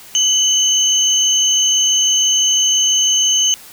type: tone pair together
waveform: sine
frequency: 2989 / 6333 Hz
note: F#7 / G8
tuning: +17 / +17 cents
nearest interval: octave + minor second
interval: 1300 cents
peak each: -14 dBFS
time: 0.15-3.54 s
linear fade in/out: 0 ms
effects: white hiss -39 dBFS RMS until 3.72 s